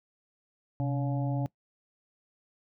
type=harmonic tone with a mistuned harmonic; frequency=141.7 Hz; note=C#3; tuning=38 cents sharp; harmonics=1 / 2 / 4 / 5 / 6; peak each=-28 / -34 / -40 / -42 / -44 dBFS; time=0.8-1.46 s; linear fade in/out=0 ms; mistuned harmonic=1; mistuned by=-130 cents; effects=noise-tail reverb RT60 0.1 s tail -21 dB re dry